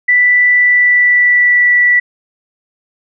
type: tone with pitch glide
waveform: sine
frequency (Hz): 1975.5 to 1958.5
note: B6 to B6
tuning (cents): 0 to -15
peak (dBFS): -6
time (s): 0.08-2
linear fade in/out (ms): 10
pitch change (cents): -15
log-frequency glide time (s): 0.5-1.72
effects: none